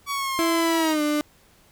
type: exponential sweep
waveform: sawtooth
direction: down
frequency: 1137 to 932.3 Hz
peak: -21 dBFS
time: 0.06-0.96 s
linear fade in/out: 50 ms
type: tone with pitch glide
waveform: 35% pulse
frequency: 330.9 to 298.2 Hz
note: E4 to D4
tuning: +7 to +27 cents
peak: -19 dBFS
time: 0.39-1.21 s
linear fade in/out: 0 ms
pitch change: -180 cents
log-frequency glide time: 0.78-1.02 s
effects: pink hiss -57 dBFS RMS until 1.71 s